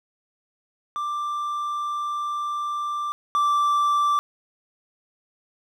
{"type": "tone pair in turn", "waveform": "triangle", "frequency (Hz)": [1180, 1170.5], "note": ["D6", "D6"], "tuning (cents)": [8, -6], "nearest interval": "unison", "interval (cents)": 14, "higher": "first", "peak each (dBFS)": [-23, -16], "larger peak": "second", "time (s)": [[0.96, 3.12], [3.35, 4.19]], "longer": "first", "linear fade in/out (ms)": 0, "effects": []}